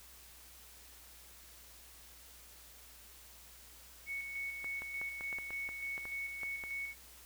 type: tone with tremolo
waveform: sine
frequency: 2217 Hz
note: C#7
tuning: in tune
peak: -37 dBFS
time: 4.06-6.95 s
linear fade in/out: 50 ms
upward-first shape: square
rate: 3.4 Hz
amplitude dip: 40%
type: clicks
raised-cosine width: 0.5 ms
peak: -32 dBFS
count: 12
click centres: 4.644 / 4.82 / 5.015 / 5.209 / 5.328 / 5.386 / 5.506 / 5.69 / 5.979 / 6.054 / 6.433 / 6.638 s
effects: added 60 Hz sine -62 dBFS peak until 7.25 s + white hiss -57 dBFS RMS until 7.25 s